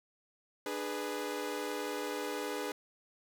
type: chord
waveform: sawtooth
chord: G# diminished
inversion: second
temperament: equal with one note detuned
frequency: 298.8 / 415.3 / 493.9 Hz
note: D4 / G#4 / B4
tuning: +30 / 0 / 0 cents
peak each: -37 / -35 / -36 dBFS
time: 0.66-2.72 s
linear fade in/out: 2 ms
effects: none